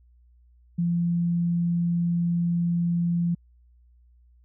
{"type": "tone", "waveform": "sine", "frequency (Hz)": 171.7, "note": "F3", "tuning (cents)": -29, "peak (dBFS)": -21, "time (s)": [0.78, 3.35], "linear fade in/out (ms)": 10, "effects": ["added 60 Hz sine -54 dBFS peak until 4.44 s"]}